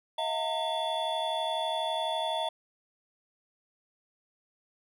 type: tone cluster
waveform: triangle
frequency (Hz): 642 / 714 / 911 / 3441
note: E5 / F5 / A#5 / A7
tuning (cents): -46 / +38 / -40 / -39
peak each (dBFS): -31 / -35 / -31 / -34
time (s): 0.18-2.49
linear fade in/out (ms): 5
effects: none